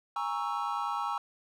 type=chord; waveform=triangle; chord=A# half-diminished seventh; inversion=third; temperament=equal with one note detuned; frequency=822.5 / 932.3 / 1108.7 / 1318.5 Hz; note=G#5 / A#5 / C#6 / E6; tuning=-17 / 0 / 0 / 0 cents; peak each=-34 dBFS; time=0.16-1.18 s; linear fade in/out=2 ms; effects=none